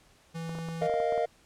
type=tone; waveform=square; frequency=164.81 Hz; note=E3; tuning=in tune; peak=-35 dBFS; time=0.34-0.88 s; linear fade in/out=20 ms
type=clicks; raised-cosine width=1 ms; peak=-28 dBFS; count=10; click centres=0.494 / 0.552 / 0.587 / 0.687 / 0.821 / 0.897 / 0.94 / 1.002 / 1.124 / 1.178 s
type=chord; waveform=triangle; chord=Bb suspended fourth; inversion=none; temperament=just; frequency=466.2 / 621.6 / 699.2 Hz; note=Bb4 / Eb5 / F5; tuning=0 / -2 / +2 cents; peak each=-28 dBFS; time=0.81-1.26 s; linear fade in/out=10 ms
effects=pink hiss -61 dBFS RMS until 1.45 s + low-pass 10000 Hz 12 dB/octave